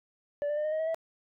sine tone with pitch steps, 580 / 591.5 / 603.2 / 615.2 / 627.4 / 639.8 / 652.5 Hz, D5 / D5 / D5 / D#5 / D#5 / D#5 / E5, -22 / +12 / +46 / -20 / +14 / +48 / -18 cents, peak -25 dBFS, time 0.42-0.945 s, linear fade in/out 0 ms, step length 75 ms, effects tanh soft clip ceiling -27 dBFS

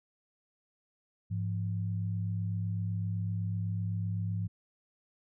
sine tone pair together, 103.4 / 171.31 Hz, G#2 / F3, -7 / -33 cents, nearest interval major sixth, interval 874 cents, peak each -31 / -37 dBFS, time 1.3-4.48 s, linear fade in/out 20 ms, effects none

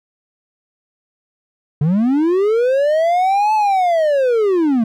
triangle linear two-way sweep, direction up then down, 138.59 to 874 to 214.8 Hz, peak -10 dBFS, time 1.81-4.84 s, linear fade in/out 5 ms, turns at 3.54 s, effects none

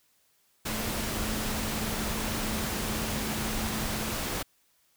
sine tone in noise, 216.9 Hz, A3, 25 cents flat, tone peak -36 dBFS, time 0.68-4.16 s, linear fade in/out 10 ms, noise pink, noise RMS -32 dBFS, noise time 0.65-4.43 s, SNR -7 dB, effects white hiss -68 dBFS RMS until 4.96 s

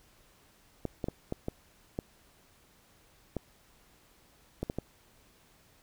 clicks, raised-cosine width 2 ms, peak -19 dBFS, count 10, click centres 0.853 / 1.042 / 1.085 / 1.324 / 1.484 / 1.989 / 3.367 / 4.63 / 4.699 / 4.786 s, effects pink hiss -63 dBFS RMS until 5.82 s

